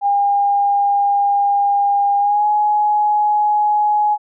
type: tone with pitch glide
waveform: sine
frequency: 807 to 838.4 Hz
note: G#5 to G#5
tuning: -50 to +16 cents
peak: -12 dBFS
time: 0.01-4.18 s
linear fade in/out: 50 ms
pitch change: +66 cents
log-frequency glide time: 2.18-2.46 s
effects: none